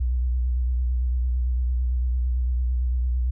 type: tone with vibrato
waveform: sine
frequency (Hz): 61.74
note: B1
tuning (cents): 0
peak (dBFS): -20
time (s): 0-3.31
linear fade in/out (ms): 10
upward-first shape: sine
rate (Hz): 8.9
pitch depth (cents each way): 48
effects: none